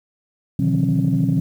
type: tone cluster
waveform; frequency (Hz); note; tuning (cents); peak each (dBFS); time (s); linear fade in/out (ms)
sine; 125 / 149.4 / 162 / 182 / 269.5; B2 / D3 / E3 / F#3 / C#4; +21 / +30 / -30 / -28 / -49; -21; 0.59-1.4; 5
effects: tanh soft clip ceiling -8 dBFS + 8-bit